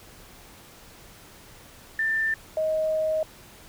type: tone pair in turn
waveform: sine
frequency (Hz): 1783 / 628.2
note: A6 / D#5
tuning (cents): +22 / +16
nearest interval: octave + tritone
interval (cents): 1806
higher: first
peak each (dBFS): -22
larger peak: neither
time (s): 1.99-2.34 / 2.57-3.23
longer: second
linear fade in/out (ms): 2
effects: pink hiss -49 dBFS RMS until 3.68 s